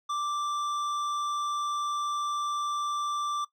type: tone with hard clipping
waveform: triangle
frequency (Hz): 1174.7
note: D6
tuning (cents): 0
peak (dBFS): -30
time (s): 0.09-3.45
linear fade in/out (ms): 10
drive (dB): 14
effects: noise-tail reverb RT60 0.1 s tail -17 dB re dry